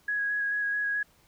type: tone with vibrato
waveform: sine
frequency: 1661.2 Hz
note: G#6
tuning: in tune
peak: -26 dBFS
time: 0.08-1.03 s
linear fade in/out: 5 ms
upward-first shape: square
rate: 4.6 Hz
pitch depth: 12 cents each way
effects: pink hiss -63 dBFS RMS until 1.27 s